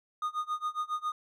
triangle tone with tremolo, 1231 Hz, D#6, 19 cents flat, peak -26 dBFS, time 0.22-1.12 s, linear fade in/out 2 ms, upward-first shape sine, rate 7.3 Hz, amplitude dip 95%, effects none

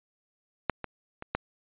clicks, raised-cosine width 0.5 ms, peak -9 / -19 / -23 / -11 dBFS, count 4, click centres 0.697 / 0.843 / 1.224 / 1.35 s, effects resampled to 8000 Hz

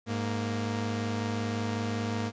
sawtooth tone pair together, 103.79 / 233 Hz, G#2 / A#3, -1 / -1 cents, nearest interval octave + major second, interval 1400 cents, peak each -28 dBFS, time 0.06-2.32 s, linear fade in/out 50 ms, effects resampled to 16000 Hz + 10-bit

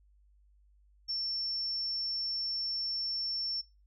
sine tone, 5420 Hz, E8, 47 cents sharp, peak -31 dBFS, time 1.08-3.62 s, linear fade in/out 20 ms, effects noise-tail reverb RT60 0.3 s tail -24 dB re dry + added 50 Hz sine -61 dBFS peak until 3.86 s

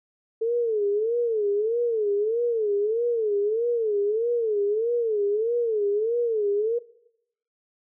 sine tone with vibrato, 440 Hz, A4, in tune, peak -21 dBFS, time 0.41-6.79 s, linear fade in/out 10 ms, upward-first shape sine, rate 1.6 Hz, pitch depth 150 cents each way, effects noise-tail reverb RT60 0.8 s tail -21 dB re dry

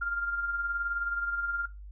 sine tone with tremolo, 1396.9 Hz, F6, in tune, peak -27 dBFS, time 0.01-1.66 s, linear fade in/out 10 ms, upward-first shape sine, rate 19 Hz, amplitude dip 55%, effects noise-tail reverb RT60 0.2 s tail -17 dB re dry + added 50 Hz sine -42 dBFS peak until 1.91 s

